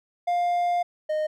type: tone pair in turn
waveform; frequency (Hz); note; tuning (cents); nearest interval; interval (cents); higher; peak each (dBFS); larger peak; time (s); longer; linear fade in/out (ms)
triangle; 703 / 616; F5 / D#5; +11 / -17; major second; 228; first; -19 / -21; first; 0.27-0.83 / 1.09-1.27; first; 10
effects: none